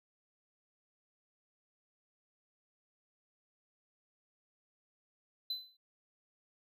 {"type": "tone with exponential decay", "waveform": "triangle", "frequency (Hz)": 4026, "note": "B7", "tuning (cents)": 33, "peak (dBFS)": -31, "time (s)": [5.5, 5.77], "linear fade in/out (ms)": 5, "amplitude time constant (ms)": 58, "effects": []}